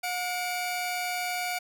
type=tone pair together; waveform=sawtooth; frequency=721 / 2312 Hz; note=F#5 / D7; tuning=-45 / -28 cents; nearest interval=octave + minor sixth; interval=2017 cents; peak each=-27 / -30 dBFS; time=0.03-1.59 s; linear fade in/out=10 ms; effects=none